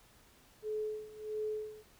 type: tone with tremolo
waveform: sine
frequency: 428.8 Hz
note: A4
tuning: 45 cents flat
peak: -33 dBFS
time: 0.62-1.84 s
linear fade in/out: 50 ms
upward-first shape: sine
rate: 1.5 Hz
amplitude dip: 85%
effects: pink hiss -63 dBFS RMS until 1.99 s